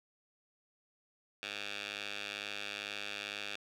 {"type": "tone with band-pass filter", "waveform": "10% pulse", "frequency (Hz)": 102.2, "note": "G#2", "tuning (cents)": -27, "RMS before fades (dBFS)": -42, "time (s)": [1.43, 3.56], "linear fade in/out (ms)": 0, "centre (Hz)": 3000, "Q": 2.2, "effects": []}